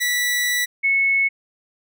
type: tone pair in turn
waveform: sawtooth / sine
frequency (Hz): 1959 / 2199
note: B6 / C#7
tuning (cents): -15 / -14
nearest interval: major second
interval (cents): 201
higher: second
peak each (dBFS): -15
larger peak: neither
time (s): 0-0.66 / 0.83-1.29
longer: first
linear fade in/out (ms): 20
effects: none